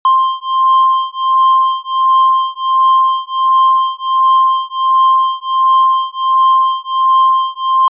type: beating tone pair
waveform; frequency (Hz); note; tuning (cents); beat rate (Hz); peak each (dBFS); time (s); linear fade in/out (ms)
triangle; 1051 / 1052.4; C6 / C6; +7 / +10; 1.4; -10; 0.05-7.88; 2
effects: resampled to 8000 Hz